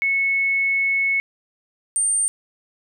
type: tone pair in turn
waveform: sine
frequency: 2200 / 8800 Hz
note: C#7 / C#9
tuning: -14 / -14 cents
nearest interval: 2 octaves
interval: 2400 cents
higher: second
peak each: -17 dBFS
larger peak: neither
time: 0.02-1.2 / 1.96-2.28 s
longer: first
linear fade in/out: 0 ms
effects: none